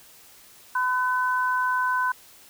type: tone pair together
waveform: sine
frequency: 1009 / 1510.7 Hz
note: B5 / F#6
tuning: +37 / +36 cents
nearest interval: perfect fifth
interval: 699 cents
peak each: -23 / -25 dBFS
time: 0.75-2.12 s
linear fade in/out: 5 ms
effects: white hiss -51 dBFS RMS until 2.49 s